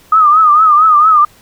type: tone with vibrato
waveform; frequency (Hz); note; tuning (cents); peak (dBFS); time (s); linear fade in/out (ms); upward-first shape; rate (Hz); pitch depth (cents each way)
sine; 1239; D#6; -8; -4; 0.12-1.25; 5; triangle; 4.4; 110
effects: pink hiss -45 dBFS RMS until 1.41 s